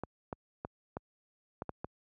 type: clicks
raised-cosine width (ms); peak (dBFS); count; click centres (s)
1; -23; 7; 0.036 / 0.328 / 0.649 / 0.969 / 1.621 / 1.693 / 1.845
effects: high-pass 60 Hz 12 dB/octave